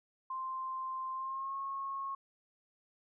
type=tone with pitch glide; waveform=sine; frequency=1046.5 to 1090.9 Hz; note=C6 to C#6; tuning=0 to -28 cents; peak=-36 dBFS; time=0.3-2.15 s; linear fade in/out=5 ms; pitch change=+72 cents; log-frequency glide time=1.13-1.56 s; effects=none